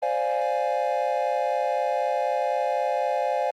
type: chord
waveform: triangle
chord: D half-diminished seventh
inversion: third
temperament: equal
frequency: 523.3 / 587.3 / 698.5 / 830.6 Hz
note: C5 / D5 / F5 / Ab5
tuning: 0 / 0 / 0 / 0 cents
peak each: -26 dBFS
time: 0.02-3.51 s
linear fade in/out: 10 ms
effects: Opus 32 kbps